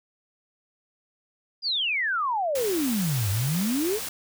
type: exponential two-way sweep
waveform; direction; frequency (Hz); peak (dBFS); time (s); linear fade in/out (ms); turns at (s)
sine; down then up; 4978 to 95 to 466.8; -23; 1.62-4; 50; 3.3
type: noise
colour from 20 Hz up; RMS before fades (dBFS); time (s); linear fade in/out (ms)
white; -33; 2.55-4.09; 5
effects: none